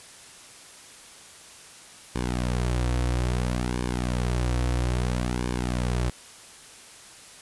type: tone with flanger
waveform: sawtooth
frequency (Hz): 61.2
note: B1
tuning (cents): -15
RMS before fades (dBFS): -26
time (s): 2.15-6.1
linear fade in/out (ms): 5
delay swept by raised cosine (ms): 1.5 to 5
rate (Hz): 0.6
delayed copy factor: -0.65
effects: white hiss -47 dBFS RMS until 7.41 s + resampled to 24000 Hz